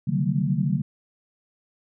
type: tone cluster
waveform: sine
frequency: 136.5 / 149.8 / 184.7 / 193.8 / 225.4 Hz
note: C#3 / D3 / F#3 / G3 / A3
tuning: -26 / +35 / -3 / -20 / +42 cents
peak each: -26 / -25 / -26 / -30 / -30 dBFS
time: 0.07-0.82 s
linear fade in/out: 10 ms
effects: none